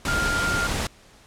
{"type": "tone in noise", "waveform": "sine", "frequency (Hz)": 1402, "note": "F6", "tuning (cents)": 6, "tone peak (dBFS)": -23, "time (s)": [0.08, 0.67], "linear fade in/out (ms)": 2, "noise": "pink", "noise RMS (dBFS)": -26, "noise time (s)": [0.05, 0.87], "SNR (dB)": 0, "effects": ["pink hiss -52 dBFS RMS until 1.26 s", "low-pass 9000 Hz 12 dB/octave"]}